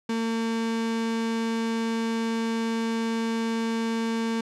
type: tone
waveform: 35% pulse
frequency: 227.2 Hz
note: A#3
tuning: 44 cents flat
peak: -23 dBFS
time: 0.09-4.41 s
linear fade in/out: 5 ms
effects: low-pass 7000 Hz 12 dB/octave